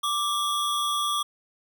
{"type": "tone pair together", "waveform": "square", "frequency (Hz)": [1174.7, 3323], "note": ["D6", "G#7"], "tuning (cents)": [0, 0], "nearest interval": "octave + tritone", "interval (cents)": 1800, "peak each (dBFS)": [-26, -30], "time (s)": [0.03, 1.23], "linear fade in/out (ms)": 10, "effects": []}